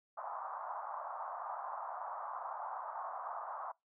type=band-pass noise; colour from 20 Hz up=white; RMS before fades=-43 dBFS; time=0.17-3.72 s; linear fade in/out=10 ms; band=670 to 1200 Hz; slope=48 dB/octave; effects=noise-tail reverb RT60 0.2 s tail -25 dB re dry